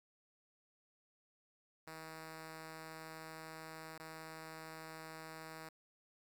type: tone with dropouts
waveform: 5% pulse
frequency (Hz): 159.6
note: D#3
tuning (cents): +44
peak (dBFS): -37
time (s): 1.87-5.69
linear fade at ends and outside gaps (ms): 5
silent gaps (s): 3.98-3.997
effects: 12-bit

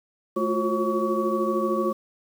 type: tone cluster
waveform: sine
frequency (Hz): 217.3 / 349.7 / 362.9 / 541 / 1131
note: A3 / F4 / F#4 / C#5 / C#6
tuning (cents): -21 / +2 / -34 / -42 / +34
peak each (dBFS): -28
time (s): 0.36-1.93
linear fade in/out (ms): 10
effects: 8-bit

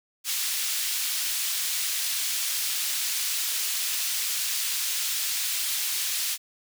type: high-pass noise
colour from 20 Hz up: pink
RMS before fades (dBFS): -28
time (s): 0.24-6.38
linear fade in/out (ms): 50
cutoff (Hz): 3300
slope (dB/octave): 12
effects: none

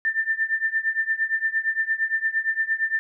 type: tone with tremolo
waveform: sine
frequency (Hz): 1787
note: A6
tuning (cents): +26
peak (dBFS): -17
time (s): 0.05-2.99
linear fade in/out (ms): 0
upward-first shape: triangle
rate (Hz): 8.7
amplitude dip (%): 95
effects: none

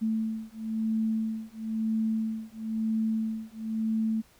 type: beating tone pair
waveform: sine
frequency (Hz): 220.6 / 221.6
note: A3 / A3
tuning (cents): +5 / +13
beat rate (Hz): 1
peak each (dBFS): -30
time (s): 0.01-4.22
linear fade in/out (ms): 20
effects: pink hiss -60 dBFS RMS until 4.39 s

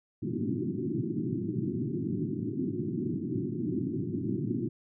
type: band-pass noise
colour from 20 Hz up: white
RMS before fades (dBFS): -32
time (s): 0.22-4.69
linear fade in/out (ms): 10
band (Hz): 100 to 370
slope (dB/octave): 96
effects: none

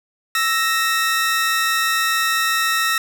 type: tone pair together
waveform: sawtooth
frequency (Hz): 1318.5 / 1864.7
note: E6 / A#6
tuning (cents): 0 / 0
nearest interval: tritone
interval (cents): 600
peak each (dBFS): -16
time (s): 0.35-2.98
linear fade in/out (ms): 2
effects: none

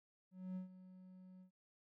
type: tone with ADSR envelope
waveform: triangle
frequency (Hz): 185.1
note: F#3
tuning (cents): +1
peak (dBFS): -39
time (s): 0.31-1.51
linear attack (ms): 250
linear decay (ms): 120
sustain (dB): -15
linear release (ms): 100
effects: none

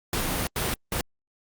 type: noise bursts at uneven times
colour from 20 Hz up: pink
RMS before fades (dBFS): -27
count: 3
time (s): 0.13-0.47 / 0.56-0.74 / 0.92-1.01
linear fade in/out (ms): 2
effects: Opus 48 kbps

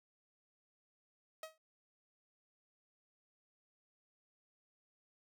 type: tone with exponential decay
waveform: sawtooth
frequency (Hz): 635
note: D#5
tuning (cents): +35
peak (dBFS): -37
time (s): 1.43-1.58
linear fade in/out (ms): 2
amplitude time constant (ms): 31
effects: none

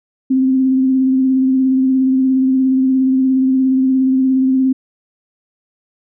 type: tone with vibrato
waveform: sine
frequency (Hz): 262.2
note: C4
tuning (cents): +4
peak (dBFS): -10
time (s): 0.3-4.73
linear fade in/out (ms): 10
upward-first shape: triangle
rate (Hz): 17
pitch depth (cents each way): 27
effects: none

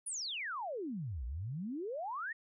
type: exponential two-way sweep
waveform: sine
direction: down then up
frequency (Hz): 10420 to 56 to 1921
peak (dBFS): -37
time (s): 0.06-2.33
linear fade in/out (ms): 10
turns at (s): 1.25
effects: none

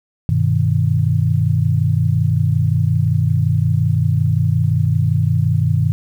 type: chord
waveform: sine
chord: G augmented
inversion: none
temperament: equal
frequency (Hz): 98 / 123.47 / 155.56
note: G2 / B2 / D#3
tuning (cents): 0 / 0 / 0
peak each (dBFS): -17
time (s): 0.29-5.92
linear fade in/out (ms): 0
effects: 8-bit

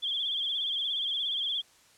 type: tone with vibrato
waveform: sine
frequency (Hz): 3322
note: G#7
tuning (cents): 0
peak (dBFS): -28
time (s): 0.02-1.62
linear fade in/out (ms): 20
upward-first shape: sine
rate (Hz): 17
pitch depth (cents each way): 82
effects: white hiss -60 dBFS RMS until 1.97 s + low-pass 9000 Hz 12 dB/octave

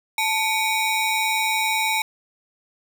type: ring-modulated tone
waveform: 30% pulse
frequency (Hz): 1568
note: G6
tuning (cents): 0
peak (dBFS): -14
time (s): 0.18-2.02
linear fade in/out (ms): 2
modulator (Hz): 689
effects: none

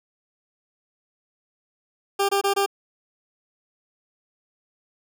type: tone bursts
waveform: 20% pulse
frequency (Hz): 397.6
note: G4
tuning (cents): +25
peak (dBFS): -14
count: 4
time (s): 2.19-2.662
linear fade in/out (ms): 10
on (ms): 100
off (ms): 24
effects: none

